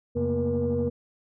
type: tone cluster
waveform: sine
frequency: 88.6 / 135.6 / 229 / 241.2 / 476.8 Hz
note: F2 / C#3 / A#3 / B3 / A#4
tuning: +25 / -38 / -31 / -41 / +39 cents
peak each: -30 / -32 / -34 / -28 / -25 dBFS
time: 0.15-0.9 s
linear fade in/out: 20 ms
effects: tanh soft clip ceiling -17 dBFS